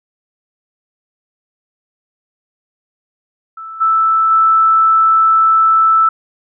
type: tone with level steps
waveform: sine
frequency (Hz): 1318.5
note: E6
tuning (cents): 0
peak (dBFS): -26 / -9 / -7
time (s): 3.57-6.09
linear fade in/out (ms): 5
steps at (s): 3.8 / 4.3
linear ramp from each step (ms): 20
effects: none